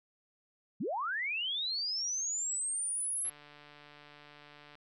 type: linear sweep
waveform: sine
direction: up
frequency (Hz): 146.83 to 11175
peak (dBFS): -32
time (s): 0.8-3.3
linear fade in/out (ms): 10
type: click train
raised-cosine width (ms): 0.3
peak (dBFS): -38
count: 222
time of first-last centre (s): 3.25-4.753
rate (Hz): 147
effects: none

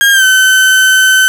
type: tone with pitch glide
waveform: 35% pulse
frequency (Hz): 1619 to 1528.1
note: G#6 to G6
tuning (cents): -45 to -45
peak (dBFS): -3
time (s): 0.01-1.28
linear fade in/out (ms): 0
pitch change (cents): -100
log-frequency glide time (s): 0.12-0.24
effects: none

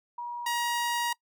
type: tone pair in turn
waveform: sine / sawtooth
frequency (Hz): 958 / 950.3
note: A#5 / A#5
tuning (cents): +47 / +33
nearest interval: unison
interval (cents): 14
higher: first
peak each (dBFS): -33 / -23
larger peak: second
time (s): 0.18-0.46 / 0.46-1.13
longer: second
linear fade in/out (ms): 5
effects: noise-tail reverb RT60 0.1 s tail -23 dB re dry

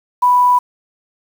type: tone with quantisation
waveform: sine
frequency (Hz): 987.8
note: B5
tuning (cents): 0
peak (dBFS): -8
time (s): 0.22-0.59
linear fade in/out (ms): 10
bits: 6
effects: none

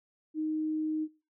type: tone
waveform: sine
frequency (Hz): 311.1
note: D#4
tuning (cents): 0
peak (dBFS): -29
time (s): 0.34-1.08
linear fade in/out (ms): 50
effects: noise-tail reverb RT60 0.3 s tail -19 dB re dry

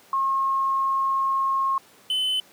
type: tone pair in turn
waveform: sine / triangle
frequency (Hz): 1079 / 3034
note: C#6 / F#7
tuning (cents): -47 / +43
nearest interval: octave + tritone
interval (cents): 1790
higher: second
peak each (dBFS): -20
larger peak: neither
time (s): 0.13-1.78 / 2.1-2.4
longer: first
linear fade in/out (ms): 2
effects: pink hiss -53 dBFS RMS until 2.52 s + high-pass 200 Hz 12 dB/octave

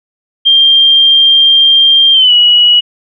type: tone with pitch glide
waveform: sine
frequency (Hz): 3187 to 2922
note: G7 to F#7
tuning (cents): +28 to -22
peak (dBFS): -3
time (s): 0.45-2.81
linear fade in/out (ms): 20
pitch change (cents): -150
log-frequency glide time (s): 2.13-2.33
effects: none

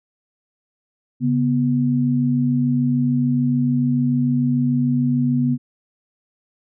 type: tone pair together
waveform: sine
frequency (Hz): 138.59 / 245.4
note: C#3 / B3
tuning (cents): 0 / -11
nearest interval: minor seventh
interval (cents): 989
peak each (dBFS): -20 / -17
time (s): 1.2-5.58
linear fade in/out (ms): 50
effects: none

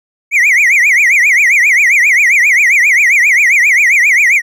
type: tone with vibrato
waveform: triangle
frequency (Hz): 2153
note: C7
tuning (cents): +49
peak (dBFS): -4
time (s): 0.31-4.42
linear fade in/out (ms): 50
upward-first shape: triangle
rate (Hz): 7.5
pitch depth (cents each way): 260
effects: none

